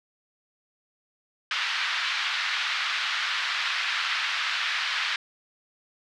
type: band-pass noise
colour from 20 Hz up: pink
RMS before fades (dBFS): -28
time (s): 1.51-5.16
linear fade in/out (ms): 2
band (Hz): 1300 to 4200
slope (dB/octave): 24
effects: none